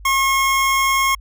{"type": "tone", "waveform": "25% pulse", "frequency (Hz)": 1082, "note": "C#6", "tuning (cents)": -42, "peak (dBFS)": -11, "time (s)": [0.05, 1.15], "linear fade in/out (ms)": 5, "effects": ["added 50 Hz sine -36 dBFS peak until 1.2 s"]}